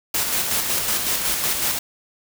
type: noise with tremolo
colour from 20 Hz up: white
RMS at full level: -21 dBFS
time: 0.14-1.79 s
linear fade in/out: 5 ms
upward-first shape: square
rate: 5.4 Hz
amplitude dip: 35%
effects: none